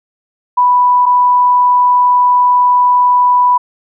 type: tone pair in turn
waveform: sine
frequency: 987.8 / 987.8 Hz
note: B5 / B5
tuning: 0 / 0 cents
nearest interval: unison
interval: 0 cents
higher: neither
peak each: -6 dBFS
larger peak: neither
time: 0.57-1.06 / 1.06-3.58 s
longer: second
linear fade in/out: 10 ms
effects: none